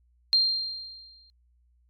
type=tone with exponential decay; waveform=sine; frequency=4186 Hz; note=C8; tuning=in tune; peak=-16 dBFS; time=0.33-1.3 s; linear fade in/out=0 ms; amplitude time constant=210 ms; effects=added 60 Hz sine -61 dBFS peak until 1.89 s + MP3 64 kbps